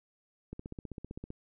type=click train; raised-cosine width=3 ms; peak=-28 dBFS; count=13; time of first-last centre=0.53-1.304 s; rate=15.5 Hz; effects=none